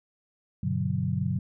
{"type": "chord", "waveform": "sine", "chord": "G major seventh", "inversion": "none", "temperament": "equal with one note detuned", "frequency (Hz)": [98, 123.47, 145.4, 185], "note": ["G2", "B2", "D3", "F#3"], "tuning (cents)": [0, 0, -17, 0], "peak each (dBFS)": [-31, -31, -30, -30], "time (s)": [0.63, 1.39], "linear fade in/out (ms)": 5, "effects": []}